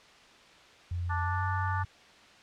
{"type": "tone with pitch glide", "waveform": "sine", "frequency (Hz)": [87.5, 93.78], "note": ["F2", "F#2"], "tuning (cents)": [4, 24], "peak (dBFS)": -30, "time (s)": [0.91, 1.85], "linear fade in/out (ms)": 5, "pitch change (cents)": 120, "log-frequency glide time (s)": [1.21, 1.44]}
{"type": "harmonic tone", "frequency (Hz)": 293.5, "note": "D4", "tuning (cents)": -1, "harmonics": [3, 4, 5, 6], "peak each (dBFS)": [-34, -36, -38, -40], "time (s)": [1.09, 1.84], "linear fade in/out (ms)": 20}
{"effects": ["white hiss -55 dBFS RMS until 2.42 s", "low-pass 4000 Hz 12 dB/octave"]}